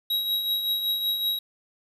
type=tone with tremolo; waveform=square; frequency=3838 Hz; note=A#7; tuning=50 cents sharp; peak=-22 dBFS; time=0.1-1.39 s; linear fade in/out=5 ms; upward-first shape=triangle; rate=5.3 Hz; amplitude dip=55%; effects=resampled to 32000 Hz + 9-bit